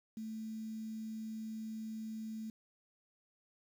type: tone with quantisation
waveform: sine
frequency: 220 Hz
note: A3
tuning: in tune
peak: -40 dBFS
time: 0.17-2.5 s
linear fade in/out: 2 ms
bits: 10
effects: none